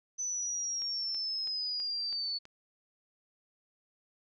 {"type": "linear sweep", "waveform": "sine", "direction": "down", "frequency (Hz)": [6040, 4435], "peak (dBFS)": -32, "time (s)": [0.18, 2.39], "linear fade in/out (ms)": 20}
{"type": "click train", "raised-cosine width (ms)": 0.2, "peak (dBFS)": -33, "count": 6, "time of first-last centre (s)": [0.82, 2.454], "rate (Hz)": 3.06}
{"effects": []}